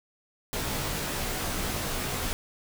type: noise with comb filter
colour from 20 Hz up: pink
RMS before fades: -31 dBFS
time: 0.53-2.33 s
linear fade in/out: 0 ms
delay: 18 ms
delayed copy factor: -0.7
effects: none